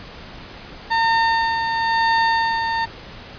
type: tone with tremolo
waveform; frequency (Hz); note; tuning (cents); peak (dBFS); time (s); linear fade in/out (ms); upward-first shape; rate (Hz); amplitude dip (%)
30% pulse; 910; A#5; -42; -12; 0.9-2.86; 20; sine; 0.99; 45
effects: pink hiss -38 dBFS RMS until 3.38 s + resampled to 11025 Hz